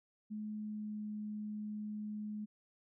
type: tone with pitch glide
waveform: sine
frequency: 212.8 to 211.2 Hz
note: G#3 to G#3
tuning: +42 to +29 cents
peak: -39 dBFS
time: 0.3-2.46 s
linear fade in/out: 20 ms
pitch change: -13 cents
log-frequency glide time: 0.55-1.07 s
effects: none